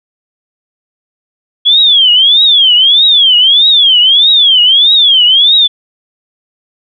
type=tone with vibrato; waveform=sine; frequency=3322 Hz; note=G#7; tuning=in tune; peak=-3 dBFS; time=1.65-5.68 s; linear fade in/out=20 ms; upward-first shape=triangle; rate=1.6 Hz; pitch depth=260 cents each way; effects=none